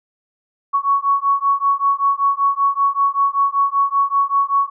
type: beating tone pair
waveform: sine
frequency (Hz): 1112 / 1117.2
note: C#6 / C#6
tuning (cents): +5 / +13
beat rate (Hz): 5.2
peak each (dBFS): -17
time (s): 0.73-4.7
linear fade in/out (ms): 20
effects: none